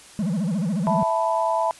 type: tone with vibrato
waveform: triangle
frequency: 187 Hz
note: F#3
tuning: 19 cents sharp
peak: -19 dBFS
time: 0.19-1.03 s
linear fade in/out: 0 ms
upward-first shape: sine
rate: 14 Hz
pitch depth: 280 cents each way
type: chord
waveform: sine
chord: E suspended fourth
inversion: none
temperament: just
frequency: 659.3 / 879 / 988.9 Hz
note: E5 / A5 / B5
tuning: 0 / -2 / +2 cents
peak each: -23 / -24 / -24 dBFS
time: 0.87-1.71 s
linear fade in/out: 0 ms
effects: white hiss -46 dBFS RMS until 1.79 s + resampled to 24000 Hz